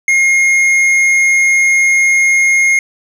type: tone with hard clipping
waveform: triangle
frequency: 2142 Hz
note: C7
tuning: 40 cents sharp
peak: -9 dBFS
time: 0.08-2.79 s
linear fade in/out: 2 ms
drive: 10 dB
effects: none

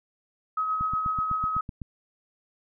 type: tone with tremolo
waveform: sine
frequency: 1273 Hz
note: D#6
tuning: 39 cents sharp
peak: -23 dBFS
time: 0.57-1.61 s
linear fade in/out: 5 ms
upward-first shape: sine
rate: 8.2 Hz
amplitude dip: 35%
type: click train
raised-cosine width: 5 ms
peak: -23 dBFS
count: 9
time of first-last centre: 0.81-1.818 s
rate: 7.94 Hz
effects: none

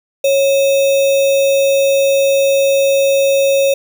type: tone with sample-and-hold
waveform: sine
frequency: 550 Hz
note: C#5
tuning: 14 cents flat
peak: -9 dBFS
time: 0.24-3.74 s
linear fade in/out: 5 ms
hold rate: 3150 Hz
effects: none

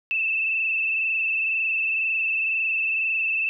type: tone with frequency modulation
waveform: sine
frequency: 2637 Hz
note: E7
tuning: in tune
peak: -21 dBFS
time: 0.11-3.49 s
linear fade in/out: 0 ms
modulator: 22 Hz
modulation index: 2.9
effects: none

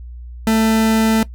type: tone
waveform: 40% pulse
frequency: 221.6 Hz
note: A3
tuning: 13 cents sharp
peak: -11 dBFS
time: 0.47-1.23 s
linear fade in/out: 2 ms
effects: noise-tail reverb RT60 0.1 s tail -18 dB re dry + added 60 Hz sine -30 dBFS peak until 1.34 s

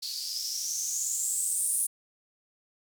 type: noise with band-pass filter sweep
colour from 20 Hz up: violet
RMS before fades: -31 dBFS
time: 0.02-1.87 s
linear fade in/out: 10 ms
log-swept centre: 4400 to 9800 Hz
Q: 8
effects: none

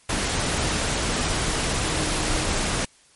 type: tone in noise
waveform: sine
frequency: 310 Hz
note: D#4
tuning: 6 cents flat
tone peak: -33 dBFS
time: 1.84-2.45 s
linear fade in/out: 5 ms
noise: pink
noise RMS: -24 dBFS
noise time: 0.09-2.85 s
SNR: -12 dB
effects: white hiss -56 dBFS RMS until 3.15 s + MP3 48 kbps

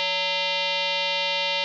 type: tone with frequency modulation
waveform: sine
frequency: 175 Hz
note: F3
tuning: 4 cents sharp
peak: -22 dBFS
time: 0-1.64 s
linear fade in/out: 0 ms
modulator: 740 Hz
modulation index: 5.4
effects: none

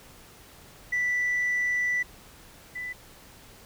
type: tone pair in turn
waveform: sine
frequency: 1972 / 1990.3 Hz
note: B6 / B6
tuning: -3 / +13 cents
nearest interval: unison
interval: 16 cents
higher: second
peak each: -22 / -32 dBFS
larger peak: first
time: 0.92-2.03 / 2.75-2.93 s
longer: first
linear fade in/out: 10 ms
effects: tanh soft clip ceiling -21 dBFS + pink hiss -51 dBFS RMS until 3.65 s

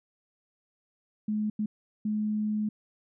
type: tone bursts at uneven times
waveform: sine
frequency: 212.6 Hz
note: G#3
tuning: 41 cents sharp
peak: -26 dBFS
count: 3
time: 1.28-1.5 / 1.59-1.66 / 2.05-2.69 s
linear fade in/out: 5 ms
effects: none

